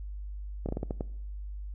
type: slowing click train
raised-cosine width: 2 ms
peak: -19 dBFS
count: 7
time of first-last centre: 0.66-1.008 s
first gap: 28 ms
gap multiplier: 1.29
effects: noise-tail reverb RT60 0.8 s tail -21 dB re dry + added 50 Hz sine -36 dBFS peak until 1.74 s